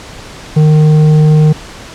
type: tone with tanh clipping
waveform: triangle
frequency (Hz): 153.6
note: D#3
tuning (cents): -22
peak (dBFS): -5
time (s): 0.56-1.53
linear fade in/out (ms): 10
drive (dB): 12
effects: pink hiss -30 dBFS RMS until 1.94 s + low-pass 7000 Hz 12 dB/octave